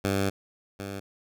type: tone pair in turn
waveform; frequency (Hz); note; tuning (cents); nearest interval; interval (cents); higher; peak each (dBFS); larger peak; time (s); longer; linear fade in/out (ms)
10% pulse; 98 / 98.62; G2 / G2; 0 / +11; unison; 11; second; -16 / -26; first; 0.04-0.3 / 0.79-1; first; 10
effects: none